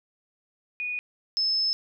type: tone pair in turn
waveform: sine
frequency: 2466 / 5225 Hz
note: D#7 / E8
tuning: -16 / -16 cents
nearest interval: octave + minor second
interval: 1300 cents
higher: second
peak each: -28 / -22 dBFS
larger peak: second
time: 0.8-0.99 / 1.37-1.73 s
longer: second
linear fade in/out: 0 ms
effects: none

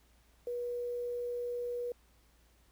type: tone with quantisation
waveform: sine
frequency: 484 Hz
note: B4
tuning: 35 cents flat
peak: -34 dBFS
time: 0.47-1.92 s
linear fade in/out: 2 ms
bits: 10
effects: added 58 Hz sine -65 dBFS peak until 2.71 s + pink hiss -69 dBFS RMS until 2.71 s

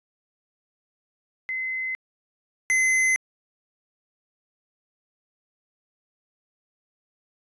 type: tone pair in turn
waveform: sine / square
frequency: 2050 / 2050 Hz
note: C7 / C7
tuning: -36 / -36 cents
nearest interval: unison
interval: 0 cents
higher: neither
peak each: -26 / -19 dBFS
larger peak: second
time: 1.49-1.95 / 2.7-3.16 s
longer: neither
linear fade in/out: 0 ms
effects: resampled to 24000 Hz

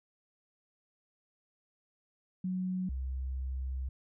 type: tone pair in turn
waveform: sine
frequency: 184.6 / 65.27 Hz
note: F#3 / C2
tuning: -4 / -4 cents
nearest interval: octave + tritone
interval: 1800 cents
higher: first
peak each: -31 / -33 dBFS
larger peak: first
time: 2.44-2.89 / 2.89-3.89 s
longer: second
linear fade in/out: 5 ms
effects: none

